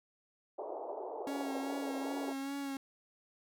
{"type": "band-pass noise", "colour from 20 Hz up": "pink", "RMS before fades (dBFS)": -42, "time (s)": [0.58, 2.33], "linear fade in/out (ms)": 10, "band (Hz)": [370, 910], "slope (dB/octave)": 48}
{"type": "tone with vibrato", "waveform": "45% pulse", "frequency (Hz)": 275.9, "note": "C#4", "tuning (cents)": -8, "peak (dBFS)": -37, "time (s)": [1.27, 2.77], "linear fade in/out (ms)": 2, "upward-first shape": "sine", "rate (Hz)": 2.5, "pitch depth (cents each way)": 30}
{"effects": []}